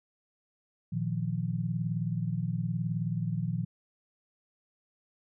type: chord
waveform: sine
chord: Bb suspended fourth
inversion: none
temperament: equal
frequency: 116.54 / 155.56 / 174.61 Hz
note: Bb2 / Eb3 / F3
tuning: 0 / 0 / 0 cents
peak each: -33 dBFS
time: 0.92-3.65 s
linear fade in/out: 10 ms
effects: none